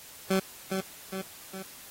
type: tone with echo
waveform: 20% pulse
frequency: 190.5 Hz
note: G3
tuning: 49 cents flat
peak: -18 dBFS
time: 0.3-0.4 s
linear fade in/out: 10 ms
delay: 410 ms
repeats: 3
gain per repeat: -5 dB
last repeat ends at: 1.63 s
effects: white hiss -48 dBFS RMS until 1.9 s + AAC 48 kbps